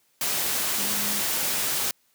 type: tone in noise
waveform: sine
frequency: 205.4 Hz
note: G#3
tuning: 19 cents flat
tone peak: -36 dBFS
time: 0.78-1.2 s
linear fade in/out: 2 ms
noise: white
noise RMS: -26 dBFS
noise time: 0.21-1.91 s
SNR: -13 dB
effects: white hiss -66 dBFS RMS until 2.14 s + high-pass 100 Hz 12 dB/octave